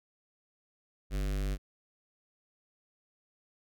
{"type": "tone with notch filter", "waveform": "square", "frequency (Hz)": 49, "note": "G1", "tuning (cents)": 0, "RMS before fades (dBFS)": -32, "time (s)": [1.1, 1.58], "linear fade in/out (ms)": 50, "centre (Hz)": 910, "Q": 1.5, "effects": []}